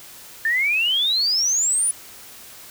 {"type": "exponential sweep", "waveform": "sine", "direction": "up", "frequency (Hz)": [1760, 9956], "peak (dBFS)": -17, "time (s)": [0.45, 1.91], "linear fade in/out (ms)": 2, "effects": ["white hiss -42 dBFS RMS until 2.7 s"]}